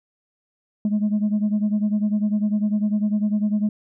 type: beating tone pair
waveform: sine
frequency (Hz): 207.7 / 217.7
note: G#3 / A3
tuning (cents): 0 / -18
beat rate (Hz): 10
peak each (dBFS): -18 / -22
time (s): 0.85-3.69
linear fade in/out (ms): 2
effects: tanh soft clip ceiling -15 dBFS